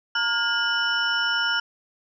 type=tone cluster; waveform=sine; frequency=923 / 1420 / 1629 / 2975 / 5380 Hz; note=A#5 / F6 / G#6 / F#7 / E8; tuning=-17 / +28 / -34 / +9 / +34 cents; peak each=-32 / -23 / -32 / -27 / -30 dBFS; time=0.15-1.6 s; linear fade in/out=5 ms; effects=none